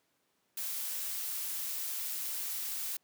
blue noise, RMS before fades -37 dBFS, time 0.57-2.97 s, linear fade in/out 5 ms, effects pink hiss -75 dBFS RMS until 3.03 s + high-pass 200 Hz 12 dB/octave

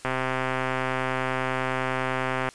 click train, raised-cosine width 0.5 ms, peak -11 dBFS, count 318, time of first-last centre 0.05-2.488 s, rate 130 Hz, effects white hiss -50 dBFS RMS until 2.54 s + resampled to 22050 Hz

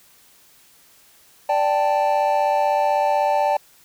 triangle chord, D suspended fourth, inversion none, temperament equal, 587.3 / 784 / 880 Hz, D5 / G5 / A5, 0 / 0 / 0 cents, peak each -19 dBFS, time 1.49-3.57 s, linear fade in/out 5 ms, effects white hiss -53 dBFS RMS until 3.84 s

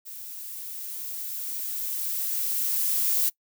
violet noise with level ramp, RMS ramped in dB -40 to -23 dBFS, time 0.05-3.3 s, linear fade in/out 20 ms, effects noise-tail reverb RT60 0.1 s tail -22 dB re dry

